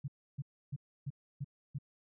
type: tone bursts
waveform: sine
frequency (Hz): 139.6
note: C#3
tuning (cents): +13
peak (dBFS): -35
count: 6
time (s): 0.04-1.786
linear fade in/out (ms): 10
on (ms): 41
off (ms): 300
effects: none